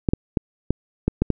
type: clicks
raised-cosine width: 3 ms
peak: -5 dBFS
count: 7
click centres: 0.088 / 0.135 / 0.372 / 0.706 / 1.08 / 1.22 / 1.303 s
effects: none